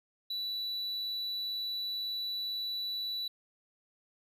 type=tone; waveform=triangle; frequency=3951 Hz; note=B7; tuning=in tune; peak=-32 dBFS; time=0.3-3.28 s; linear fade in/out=5 ms; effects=none